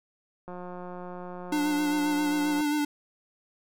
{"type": "click train", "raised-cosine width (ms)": 1, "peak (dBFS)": -27, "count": 382, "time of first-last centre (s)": [0.48, 2.608], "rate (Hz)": 179}
{"type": "tone with vibrato", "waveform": "square", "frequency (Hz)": 296.4, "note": "D4", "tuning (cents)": 16, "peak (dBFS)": -25, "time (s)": [1.52, 2.85], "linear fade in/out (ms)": 5, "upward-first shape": "sine", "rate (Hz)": 7.5, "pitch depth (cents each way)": 27}
{"effects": []}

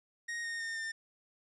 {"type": "tone with pitch steps", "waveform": "45% pulse", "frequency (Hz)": [1869, 1846.5, 1824.2, 1802.2], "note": ["A#6", "A#6", "A#6", "A6"], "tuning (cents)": [4, -17, -38, 41], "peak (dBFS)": -36, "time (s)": [0.28, 0.92], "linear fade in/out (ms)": 10, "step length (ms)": 160, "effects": ["resampled to 22050 Hz", "12-bit"]}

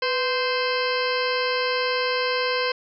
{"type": "harmonic tone with a mistuned harmonic", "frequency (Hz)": 520, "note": "C5", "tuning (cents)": -11, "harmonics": [1, 2, 3, 4, 5, 6, 8, 9, 10], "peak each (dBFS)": [-25, -28, -30, -31, -32, -33, -34, -35, -35], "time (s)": [0.02, 2.72], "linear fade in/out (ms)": 5, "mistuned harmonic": 1, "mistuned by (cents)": -74, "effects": []}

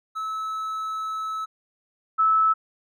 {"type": "tone pair in turn", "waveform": ["triangle", "sine"], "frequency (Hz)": [1300, 1305.3], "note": ["E6", "E6"], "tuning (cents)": [-24, -17], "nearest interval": "unison", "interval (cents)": 7, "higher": "second", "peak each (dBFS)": [-25, -16], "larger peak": "second", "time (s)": [[0.15, 1.46], [2.18, 2.54]], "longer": "first", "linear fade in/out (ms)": 20, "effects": []}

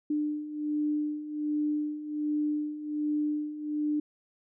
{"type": "beating tone pair", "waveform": "sine", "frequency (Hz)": [298.3, 299.6], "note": ["D4", "D4"], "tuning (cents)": [27, 35], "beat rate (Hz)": 1.3, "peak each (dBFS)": [-34, -29], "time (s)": [0.1, 4], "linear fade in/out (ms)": 5, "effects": []}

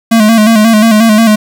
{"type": "tone with vibrato", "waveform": "square", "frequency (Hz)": 220, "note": "A3", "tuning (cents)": 0, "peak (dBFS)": -4, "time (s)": [0.11, 1.36], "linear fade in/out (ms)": 10, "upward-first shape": "square", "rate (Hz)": 5.6, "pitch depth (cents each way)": 59, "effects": ["7-bit"]}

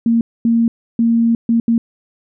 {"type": "tone bursts at uneven times", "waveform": "sine", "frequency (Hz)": 231, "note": "A#3", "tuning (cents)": -16, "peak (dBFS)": -10, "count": 5, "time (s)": [[0.06, 0.21], [0.45, 0.68], [0.99, 1.35], [1.49, 1.6], [1.68, 1.78]], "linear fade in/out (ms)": 2, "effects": []}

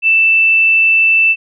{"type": "tone", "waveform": "sine", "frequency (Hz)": 2654, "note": "E7", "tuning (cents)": 11, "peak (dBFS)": -7, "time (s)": [0.02, 1.36], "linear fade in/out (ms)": 50, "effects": []}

